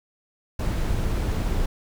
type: noise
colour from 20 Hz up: brown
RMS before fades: -24 dBFS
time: 0.59-1.66 s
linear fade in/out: 5 ms
effects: none